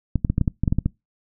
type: clicks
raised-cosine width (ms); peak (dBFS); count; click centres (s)
5; -7; 11; 0.157 / 0.248 / 0.3 / 0.381 / 0.413 / 0.478 / 0.636 / 0.678 / 0.725 / 0.786 / 0.86
effects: noise-tail reverb RT60 0.2 s tail -24 dB re dry